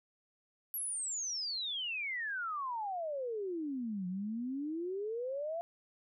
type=exponential two-way sweep; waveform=sine; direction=down then up; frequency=11840 to 177.4 to 691 Hz; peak=-35 dBFS; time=0.74-5.61 s; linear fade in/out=0 ms; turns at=4.07 s; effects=none